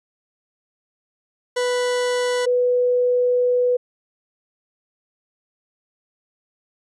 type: tone pair in turn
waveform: 40% pulse / sine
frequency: 493.9 / 493.9 Hz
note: B4 / B4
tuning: 0 / 0 cents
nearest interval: unison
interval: 0 cents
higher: neither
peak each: -18 / -15 dBFS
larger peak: second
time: 1.56-2.46 / 2.46-3.77 s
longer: second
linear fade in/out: 10 ms
effects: resampled to 22050 Hz